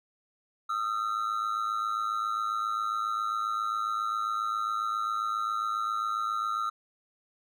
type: ring-modulated tone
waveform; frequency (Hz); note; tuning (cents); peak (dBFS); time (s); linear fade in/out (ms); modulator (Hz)
triangle; 1292; E6; -35; -23; 0.69-6.7; 10; 53.7
effects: none